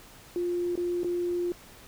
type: tone with dropouts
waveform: sine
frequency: 351.1 Hz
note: F4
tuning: 9 cents sharp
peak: -26 dBFS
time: 0.36-1.52 s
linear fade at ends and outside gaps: 1 ms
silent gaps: 0.755-0.776 / 1.033-1.045 s
effects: pink hiss -51 dBFS RMS until 1.87 s